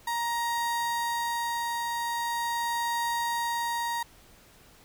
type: tone with tremolo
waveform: 35% pulse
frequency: 939 Hz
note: A#5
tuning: 12 cents sharp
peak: -25 dBFS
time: 0.07-4.03 s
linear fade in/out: 5 ms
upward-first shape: triangle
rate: 0.42 Hz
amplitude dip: 25%
effects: pink hiss -56 dBFS RMS until 4.84 s